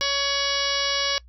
harmonic tone with a mistuned harmonic, 560 Hz, C#5, 18 cents sharp, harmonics 1 / 2 / 3 / 4 / 5 / 6 / 7 / 8 / 9 / 10, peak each -31 / -31 / -31 / -31 / -31 / -31 / -31 / -31 / -31 / -31 dBFS, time 0.01-1.18 s, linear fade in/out 0 ms, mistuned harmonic 5, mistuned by +66 cents, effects noise-tail reverb RT60 0.1 s tail -22 dB re dry + added 60 Hz sine -46 dBFS peak until 1.28 s

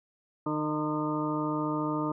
harmonic tone with a mistuned harmonic, 152.3 Hz, D#3, 37 cents flat, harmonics 1 / 2 / 3 / 4 / 6 / 7 / 8, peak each -36 / -30 / -39 / -38 / -37 / -40 / -36 dBFS, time 0.46-2.12 s, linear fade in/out 5 ms, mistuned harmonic 7, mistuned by -40 cents, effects none

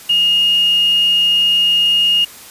sine tone with quantisation, 2851 Hz, F7, 35 cents sharp, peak -10 dBFS, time 0.09-2.25 s, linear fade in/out 10 ms, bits 5, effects white hiss -37 dBFS RMS until 2.5 s + resampled to 32000 Hz

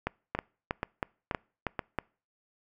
two click trains, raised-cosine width 0.5 ms, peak -15 / -14 dBFS, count 4 / 7, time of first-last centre 0.35-1.792 / 0.07-1.987 s, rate 2.08 / 3.13 Hz, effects noise-tail reverb RT60 0.4 s tail -26 dB re dry

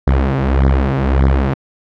sawtooth beating tone pair, 66.3 / 68 Hz, C2 / C#2, +23 / -33 cents, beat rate 1.7 Hz, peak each -10 dBFS, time 0.07-1.54 s, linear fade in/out 5 ms, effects low-pass 2000 Hz 12 dB/octave

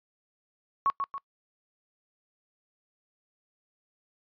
sine tone with echo, 1108.7 Hz, C#6, in tune, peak -21 dBFS, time 0.86-0.9 s, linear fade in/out 0 ms, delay 140 ms, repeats 2, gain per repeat -6 dB, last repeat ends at 1.18 s, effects noise-tail reverb RT60 0.1 s tail -25 dB re dry + resampled to 11025 Hz

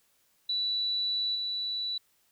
sine tone with level steps, 3951 Hz, B7, in tune, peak -27 / -30 dBFS, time 0.49-1.98 s, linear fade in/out 5 ms, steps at 1.35 s, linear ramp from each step 5 ms, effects white hiss -69 dBFS RMS until 2.31 s

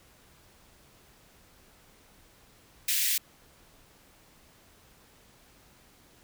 white high-pass noise, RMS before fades -27 dBFS, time 2.88-3.18 s, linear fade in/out 5 ms, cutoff 1800 Hz, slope 48 dB/octave, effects pink hiss -59 dBFS RMS until 6.23 s

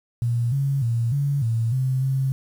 sine tone with pitch steps, 118.6 / 138.4 / 116.5 / 141.6 / 114.2 / 130.3 / 133.7 Hz, A#2 / C#3 / A#2 / C#3 / A#2 / C3 / C3, +30 / -2 / -1 / +37 / -35 / -7 / +38 cents, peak -19 dBFS, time 0.22-2.32 s, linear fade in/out 0 ms, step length 300 ms, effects 8-bit

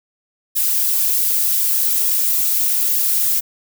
violet noise with flanger, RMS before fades -17 dBFS, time 0.55-3.41 s, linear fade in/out 20 ms, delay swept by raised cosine 1.3 to 4.4 ms, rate 3.3 Hz, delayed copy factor -0.7, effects none

